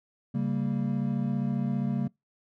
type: chord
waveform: triangle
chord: G diminished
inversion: second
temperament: equal with one note detuned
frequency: 138.59 / 196 / 231.1 Hz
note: Db3 / G3 / Bb3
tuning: 0 / 0 / -15 cents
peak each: -28 / -29 / -28 dBFS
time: 0.34-2.08 s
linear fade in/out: 10 ms
effects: noise-tail reverb RT60 0.2 s tail -26 dB re dry